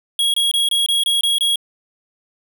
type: tone bursts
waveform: square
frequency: 3309 Hz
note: G#7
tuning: 7 cents flat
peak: -15 dBFS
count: 8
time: 0.19-1.558 s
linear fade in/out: 2 ms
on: 150 ms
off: 24 ms
effects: none